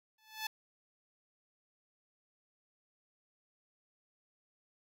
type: tone with exponential growth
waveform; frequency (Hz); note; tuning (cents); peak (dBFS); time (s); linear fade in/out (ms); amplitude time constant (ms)
10% pulse; 870; A5; -20; -25; 0.18-0.47; 5; 62
effects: none